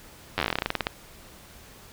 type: slowing click train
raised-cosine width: 0.3 ms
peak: -8 dBFS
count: 18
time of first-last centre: 0.38-0.869 s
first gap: 10 ms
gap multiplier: 1.12
effects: pink hiss -49 dBFS RMS until 1.92 s